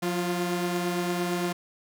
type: tone pair together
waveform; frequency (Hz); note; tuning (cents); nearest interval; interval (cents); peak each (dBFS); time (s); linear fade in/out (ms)
sawtooth; 178.53 / 348.3; F3 / F4; +38 / -5; octave; 1157; -25; 0.02-1.53; 10
effects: none